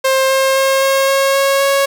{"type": "tone with pitch steps", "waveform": "sawtooth", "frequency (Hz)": [530, 533.7, 537.4, 541.1, 544.9, 548.7, 552.5], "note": ["C5", "C5", "C5", "C#5", "C#5", "C#5", "C#5"], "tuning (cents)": [22, 34, 46, -42, -30, -18, -6], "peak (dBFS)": -7, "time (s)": [0.04, 1.86], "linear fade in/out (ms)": 10, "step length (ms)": 260, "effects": []}